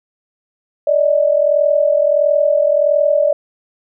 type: tone pair together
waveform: sine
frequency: 580.8 / 622.3 Hz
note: D5 / D#5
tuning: -19 / 0 cents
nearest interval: minor second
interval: 119 cents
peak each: -12 / -15 dBFS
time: 0.87-3.33 s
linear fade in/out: 5 ms
effects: none